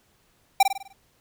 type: tone with echo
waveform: square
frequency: 784 Hz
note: G5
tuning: in tune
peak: -13 dBFS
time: 0.6-0.63 s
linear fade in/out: 5 ms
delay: 50 ms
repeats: 6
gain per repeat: -6 dB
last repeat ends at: 0.93 s
effects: pink hiss -64 dBFS RMS until 1.2 s